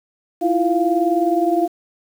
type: tone cluster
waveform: sine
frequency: 326.7 / 346.3 / 696 Hz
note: E4 / F4 / F5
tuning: -15 / -15 / -6 cents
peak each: -19 dBFS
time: 0.41-1.68 s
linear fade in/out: 20 ms
effects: 7-bit